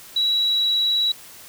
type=tone with vibrato; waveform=sine; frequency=3900 Hz; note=B7; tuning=23 cents flat; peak=-17 dBFS; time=0.16-1.12 s; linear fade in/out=5 ms; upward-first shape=sine; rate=19 Hz; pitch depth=10 cents each way; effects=white hiss -43 dBFS RMS until 1.48 s